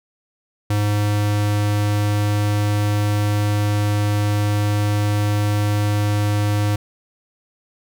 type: tone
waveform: square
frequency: 103.83 Hz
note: G#2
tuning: in tune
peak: -17 dBFS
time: 0.7-6.76 s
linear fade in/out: 5 ms
effects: none